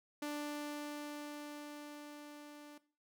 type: tone with level ramp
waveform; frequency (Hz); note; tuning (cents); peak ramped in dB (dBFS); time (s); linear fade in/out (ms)
sawtooth; 294.5; D4; +5; -34 to -48; 0.22-2.78; 5
effects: noise-tail reverb RT60 0.4 s tail -17 dB re dry